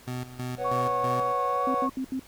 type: tone with tremolo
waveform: 25% pulse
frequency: 125.4 Hz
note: B2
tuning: 27 cents sharp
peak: -27 dBFS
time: 0.07-1.33 s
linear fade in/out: 10 ms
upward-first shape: square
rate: 3.1 Hz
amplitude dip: 75%
type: chord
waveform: triangle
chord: B suspended second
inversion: none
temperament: equal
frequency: 493.9 / 554.4 / 740 Hz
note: B4 / C#5 / F#5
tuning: 0 / 0 / 0 cents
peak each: -30 dBFS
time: 0.57-1.89 s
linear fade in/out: 50 ms
type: tone with vibrato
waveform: sine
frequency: 1108.7 Hz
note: C#6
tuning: in tune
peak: -26 dBFS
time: 0.64-1.9 s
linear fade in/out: 20 ms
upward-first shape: triangle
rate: 2.2 Hz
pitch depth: 26 cents each way
type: tone bursts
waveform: sine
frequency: 261.7 Hz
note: C4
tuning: in tune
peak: -27 dBFS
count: 4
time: 1.67-2.195 s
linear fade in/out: 2 ms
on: 75 ms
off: 75 ms
effects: pink hiss -52 dBFS RMS until 2.27 s